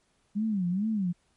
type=tone with vibrato; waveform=sine; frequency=197 Hz; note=G3; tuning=9 cents sharp; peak=-25 dBFS; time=0.35-1.13 s; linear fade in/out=20 ms; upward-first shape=sine; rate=2.3 Hz; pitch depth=210 cents each way; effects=pink hiss -70 dBFS RMS until 1.36 s + MP3 48 kbps